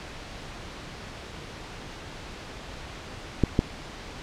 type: clicks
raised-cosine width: 3 ms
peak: -6 dBFS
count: 2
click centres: 3.437 / 3.591 s
effects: pink hiss -40 dBFS RMS until 4.22 s + low-pass 5000 Hz 12 dB/octave